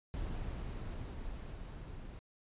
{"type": "noise with level ramp", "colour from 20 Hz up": "brown", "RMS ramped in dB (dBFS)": [-39, -47], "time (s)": [0.14, 2.19], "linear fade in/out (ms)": 0, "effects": ["resampled to 8000 Hz"]}